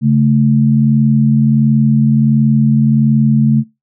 sine tone pair together, 138.59 / 220 Hz, C#3 / A3, 0 / 0 cents, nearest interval minor sixth, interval 800 cents, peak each -10 dBFS, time 0.01-3.64 s, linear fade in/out 50 ms, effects noise-tail reverb RT60 0.2 s tail -22 dB re dry

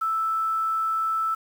sine tone with quantisation, 1318.5 Hz, E6, in tune, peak -22 dBFS, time 0.01-1.35 s, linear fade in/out 10 ms, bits 8, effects none

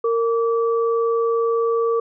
sine tone pair together, 460.5 / 1155 Hz, A#4 / D6, -21 / -29 cents, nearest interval octave + major third, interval 1592 cents, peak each -17 / -25 dBFS, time 0.04-2 s, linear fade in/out 5 ms, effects none

